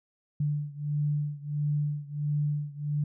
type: beating tone pair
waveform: sine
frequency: 146.83 / 148.33 Hz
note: D3 / D3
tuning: 0 / +18 cents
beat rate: 1.5 Hz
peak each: -29 / -31 dBFS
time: 0.4-3.04 s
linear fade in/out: 5 ms
effects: none